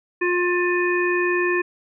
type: harmonic tone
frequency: 354.9 Hz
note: F4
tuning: 28 cents sharp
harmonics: 1 / 3 / 5 / 7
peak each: -20 / -28 / -24 / -27 dBFS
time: 0.21-1.62 s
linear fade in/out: 10 ms
effects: none